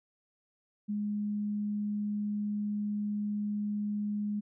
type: tone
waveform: sine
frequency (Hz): 207.7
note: G#3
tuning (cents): 0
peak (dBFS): -30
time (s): 0.88-4.41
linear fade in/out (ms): 20
effects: none